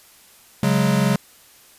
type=chord; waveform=square; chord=C# suspended fourth; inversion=none; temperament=equal; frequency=138.59 / 185 / 207.7 Hz; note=C#3 / F#3 / G#3; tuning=0 / 0 / 0 cents; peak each=-21 dBFS; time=0.63-1.16 s; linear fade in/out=2 ms; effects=white hiss -50 dBFS RMS until 1.78 s + resampled to 32000 Hz